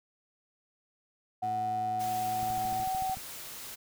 20% pulse tone, 110 Hz, A2, in tune, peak -37 dBFS, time 1.42-2.85 s, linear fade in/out 20 ms
sine tone with pitch glide, 740 to 757.3 Hz, F#5 to F#5, 0 to +40 cents, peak -29 dBFS, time 1.42-3.15 s, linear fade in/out 10 ms, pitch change +40 cents, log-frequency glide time 2.2-2.98 s
white noise, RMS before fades -43 dBFS, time 1.99-3.76 s, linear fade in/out 20 ms
click train, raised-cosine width 5 ms, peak -33 dBFS, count 11, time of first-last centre 2.43-3.171 s, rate 13.5 Hz
effects none

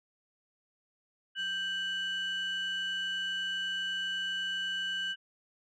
sine tone pair together, 1568 / 2960 Hz, G6 / F#7, 0 / 0 cents, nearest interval major seventh, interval 1100 cents, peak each -33 / -32 dBFS, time 1.35-5.16 s, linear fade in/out 50 ms, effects tanh soft clip ceiling -28 dBFS

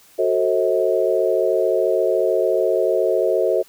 sine chord, F# diminished seventh, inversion none, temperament just, 370 / 444 / 532.8 / 639.4 Hz, F#4 / A4 / C5 / Eb5, 0 / +16 / +31 / +47 cents, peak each -21 dBFS, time 0.18-3.63 s, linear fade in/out 20 ms, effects white hiss -51 dBFS RMS until 3.68 s

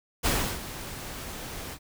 pink noise with ADSR envelope, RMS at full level -24 dBFS, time 0.23-1.79 s, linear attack 27 ms, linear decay 330 ms, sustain -14 dB, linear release 65 ms, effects none

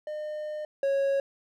triangle tone pair in turn, 607 / 550.7 Hz, D#5 / C#5, -43 / -11 cents, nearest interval major second, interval 168 cents, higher first, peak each -30 / -21 dBFS, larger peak second, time 0.07-0.65 / 0.83-1.2 s, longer first, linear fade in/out 2 ms, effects none

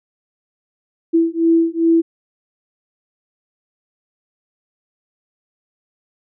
sine beating tone pair, 329.6 / 332.1 Hz, E4 / E4, 0 / +13 cents, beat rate 2.5 Hz, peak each -15 dBFS, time 1.13-2.02 s, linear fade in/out 20 ms, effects none

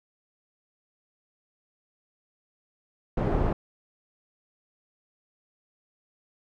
pink low-pass noise, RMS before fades -25 dBFS, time 3.17-3.53 s, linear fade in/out 5 ms, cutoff 770 Hz, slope 12 dB/octave, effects none

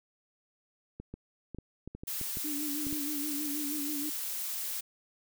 clicks, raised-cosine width 3 ms, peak -28 dBFS, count 11, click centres 1 / 1.14 / 1.547 / 1.586 / 1.876 / 1.95 / 2.035 / 2.213 / 2.371 / 2.868 / 2.927 s
blue noise, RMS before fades -36 dBFS, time 2.07-4.81 s, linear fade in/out 10 ms
sine tone with vibrato, 293.7 Hz, D4, in tune, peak -35 dBFS, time 2.44-4.1 s, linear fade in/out 10 ms, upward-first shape sine, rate 6.3 Hz, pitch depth 61 cents each way
effects none

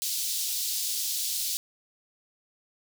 pink high-pass noise, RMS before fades -30 dBFS, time 0.02-1.57 s, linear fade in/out 0 ms, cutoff 3900 Hz, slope 24 dB/octave, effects none

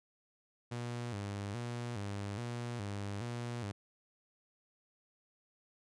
sawtooth tone with vibrato, 110 Hz, A2, in tune, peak -34 dBFS, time 0.71-3.72 s, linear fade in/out 10 ms, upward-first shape square, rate 1.2 Hz, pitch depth 150 cents each way, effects resampled to 22050 Hz

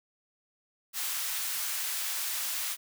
white high-pass noise, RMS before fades -33 dBFS, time 0.93-2.77 s, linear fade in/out 50 ms, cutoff 1100 Hz, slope 12 dB/octave, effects none

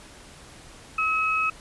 sine tone pair together, 1284.4 / 2560 Hz, E6 / D#7, -45 / +49 cents, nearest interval octave, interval 1194 cents, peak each -24 dBFS, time 0.98-1.5 s, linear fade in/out 5 ms, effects pink hiss -47 dBFS RMS until 1.6 s + resampled to 24000 Hz

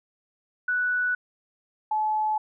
sine tone pair in turn, 1480 / 859.8 Hz, F#6 / A5, 0 / -40 cents, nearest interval major sixth, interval 940 cents, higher first, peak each -22 dBFS, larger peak neither, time 0.68-1.15 / 1.91-2.38 s, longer neither, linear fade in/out 5 ms, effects none

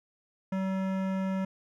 sine tone with hard clipping, 190.6 Hz, G3, 48 cents flat, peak -30 dBFS, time 0.52-1.45 s, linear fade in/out 5 ms, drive 17 dB, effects none

